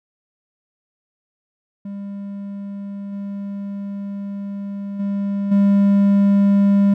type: tone with level steps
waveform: triangle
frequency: 200 Hz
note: G3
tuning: 35 cents sharp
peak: -25 / -23 / -17 / -9 dBFS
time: 1.85-6.94 s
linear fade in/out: 5 ms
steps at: 3.12 / 4.99 / 5.51 s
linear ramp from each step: 10 ms
effects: none